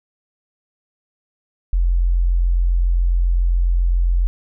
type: tone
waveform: sine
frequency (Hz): 43.67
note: F1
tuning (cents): +1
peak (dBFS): -13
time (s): 1.73-4.27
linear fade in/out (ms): 0
effects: none